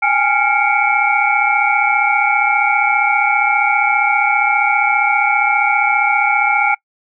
sine tone cluster, 802 / 837 / 1391 / 2188 / 2310 Hz, G5 / G#5 / F6 / C#7 / D7, +39 / +13 / -7 / -23 / -29 cents, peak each -18 dBFS, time 0.02-6.75 s, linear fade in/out 10 ms, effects noise-tail reverb RT60 0.1 s tail -25 dB re dry

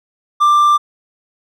triangle tone, 1183 Hz, D6, 12 cents sharp, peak -6 dBFS, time 0.4-0.78 s, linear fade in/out 20 ms, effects none

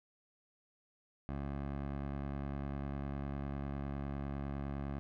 15% pulse tone with low-pass filter, 69.9 Hz, C#2, 15 cents sharp, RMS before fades -40 dBFS, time 1.29-4.99 s, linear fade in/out 0 ms, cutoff 1600 Hz, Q 0.65, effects none

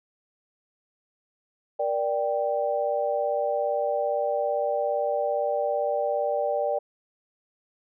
sine chord, G minor, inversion first, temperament just, 470.4 / 588 / 784 Hz, Bb4 / D5 / G5, +16 / +2 / 0 cents, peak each -30 / -25 / -29 dBFS, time 1.79-6.79 s, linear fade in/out 10 ms, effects none

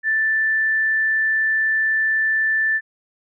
sine tone, 1764 Hz, A6, 4 cents sharp, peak -16 dBFS, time 0.03-2.81 s, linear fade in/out 50 ms, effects none

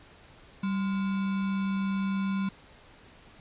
sine tone with sample-and-hold, 194.1 Hz, G3, 17 cents flat, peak -26 dBFS, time 0.63-2.49 s, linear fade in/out 5 ms, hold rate 1225 Hz, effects pink hiss -54 dBFS RMS until 3.4 s + resampled to 8000 Hz

